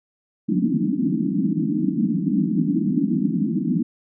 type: band-pass noise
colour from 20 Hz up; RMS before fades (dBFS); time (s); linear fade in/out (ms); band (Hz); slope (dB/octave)
pink; -21; 0.48-3.83; 10; 160 to 320; 96
effects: none